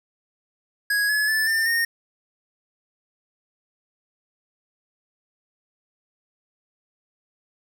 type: tone with pitch steps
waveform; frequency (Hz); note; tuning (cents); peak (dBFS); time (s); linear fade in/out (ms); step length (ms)
square; 1661.2 / 1704.9 / 1749.8 / 1795.9 / 1843.2; G#6 / G#6 / A6 / A6 / A#6; 0 / +45 / -10 / +35 / -20; -20; 0.9-1.85; 5; 190
effects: none